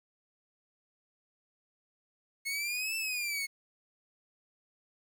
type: exponential two-way sweep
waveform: sawtooth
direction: up then down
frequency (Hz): 2177 to 2668 to 2177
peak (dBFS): -29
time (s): 2.45-3.47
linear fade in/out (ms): 20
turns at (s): 2.96
effects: 10-bit